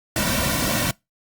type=noise with comb filter; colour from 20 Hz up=pink; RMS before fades=-22 dBFS; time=0.16-0.91 s; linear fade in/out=2 ms; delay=2.4 ms; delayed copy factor=-0.85; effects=noise-tail reverb RT60 0.2 s tail -24 dB re dry + Opus 48 kbps